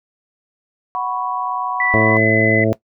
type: chord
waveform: sine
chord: F# suspended fourth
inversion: none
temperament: equal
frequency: 740 / 987.8 / 1108.7 Hz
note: F#5 / B5 / C#6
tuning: 0 / 0 / 0 cents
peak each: -24 dBFS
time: 0.95-2.17 s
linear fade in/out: 0 ms
type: tone with pitch glide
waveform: sine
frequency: 1975.5 to 2018 Hz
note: B6 to B6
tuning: 0 to +37 cents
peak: -16 dBFS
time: 1.8-2.64 s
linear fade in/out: 2 ms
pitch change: +37 cents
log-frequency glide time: 1.91-2.23 s
type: harmonic tone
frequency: 110 Hz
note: A2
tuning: in tune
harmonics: 1 / 2 / 3 / 4 / 5 / 6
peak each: -20 / -20 / -20 / -20 / -20 / -20 dBFS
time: 1.94-2.73 s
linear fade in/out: 0 ms
effects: noise-tail reverb RT60 0.1 s tail -17 dB re dry